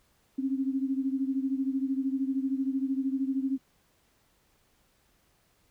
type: beating tone pair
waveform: sine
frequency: 265.1 / 278.1 Hz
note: C4 / C#4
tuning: +23 / +6 cents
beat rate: 13 Hz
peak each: -28 / -32 dBFS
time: 0.38-3.58 s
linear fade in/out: 10 ms
effects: pink hiss -68 dBFS RMS until 5.7 s